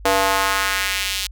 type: tone with high-pass filter sweep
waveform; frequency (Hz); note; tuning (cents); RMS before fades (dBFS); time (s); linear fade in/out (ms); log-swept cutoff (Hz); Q
square; 97; G2; -18; -20; 0.05-1.27; 5; 560 to 3600; 1.4
effects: added 50 Hz sine -35 dBFS peak until 1.31 s